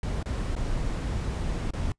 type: noise with dropouts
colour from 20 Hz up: brown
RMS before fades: -29 dBFS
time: 0.03-1.92 s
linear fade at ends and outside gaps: 2 ms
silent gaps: 0.229-0.258 / 0.553-0.563 / 1.707-1.735 s
effects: noise-tail reverb RT60 0.1 s tail -22 dB re dry + resampled to 22050 Hz